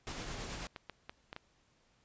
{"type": "noise with tremolo", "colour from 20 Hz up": "pink", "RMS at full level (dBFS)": -41, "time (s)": [0.07, 0.67], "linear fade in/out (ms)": 0, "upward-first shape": "sine", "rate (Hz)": 9.3, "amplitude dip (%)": 30}
{"type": "clicks", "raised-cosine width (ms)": 0.3, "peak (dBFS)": -27, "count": 5, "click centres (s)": [0.762, 0.897, 1.095, 1.329, 1.364]}
{"effects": ["pink hiss -71 dBFS RMS until 2.04 s", "resampled to 16000 Hz"]}